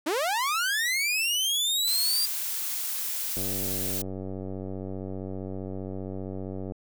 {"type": "linear sweep", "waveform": "sawtooth", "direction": "up", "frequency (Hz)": [277.2, 4800], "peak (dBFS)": -21, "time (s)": [0.06, 2.26], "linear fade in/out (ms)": 10}
{"type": "noise", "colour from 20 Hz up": "blue", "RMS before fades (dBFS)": -31, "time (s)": [1.87, 4.02], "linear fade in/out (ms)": 5}
{"type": "click train", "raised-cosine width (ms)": 2, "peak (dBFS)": -23, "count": 320, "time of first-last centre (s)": [3.37, 6.721], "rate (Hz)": 95.2}
{"effects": []}